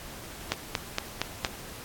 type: click train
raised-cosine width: 0.2 ms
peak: -8 dBFS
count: 5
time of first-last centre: 0.52-1.448 s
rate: 4.31 Hz
effects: pink hiss -43 dBFS RMS until 1.84 s + AAC 64 kbps